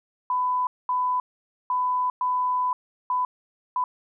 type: tone bursts at uneven times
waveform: sine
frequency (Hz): 1000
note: B5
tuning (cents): +21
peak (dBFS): -21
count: 6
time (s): 0.3-0.67 / 0.89-1.2 / 1.7-2.1 / 2.21-2.73 / 3.1-3.25 / 3.76-3.84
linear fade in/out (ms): 2
effects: none